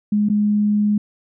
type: tone with dropouts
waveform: sine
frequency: 208.4 Hz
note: G#3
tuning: 6 cents sharp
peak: -14 dBFS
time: 0.12-0.98 s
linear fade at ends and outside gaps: 5 ms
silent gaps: 0.288-0.298 s
effects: none